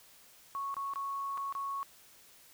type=tone with dropouts; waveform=sine; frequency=1106 Hz; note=C#6; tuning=4 cents flat; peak=-34 dBFS; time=0.55-1.83 s; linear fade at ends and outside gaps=0 ms; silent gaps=0.742-0.767 / 0.936-0.958 / 1.374-1.378 / 1.525-1.551 s; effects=white hiss -59 dBFS RMS until 2.53 s